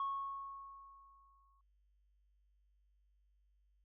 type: tone with exponential decay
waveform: sine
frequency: 1100 Hz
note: C#6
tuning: 14 cents flat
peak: -33 dBFS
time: 0-1.61 s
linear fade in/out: 2 ms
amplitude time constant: 350 ms
effects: tanh soft clip ceiling -32 dBFS + added 50 Hz sine -70 dBFS peak until 3.84 s